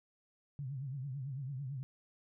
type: tone with vibrato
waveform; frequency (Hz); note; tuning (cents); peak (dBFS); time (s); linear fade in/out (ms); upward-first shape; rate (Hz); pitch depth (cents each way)
sine; 135.1; C#3; -44; -38; 0.59-1.83; 0; triangle; 9; 160
effects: none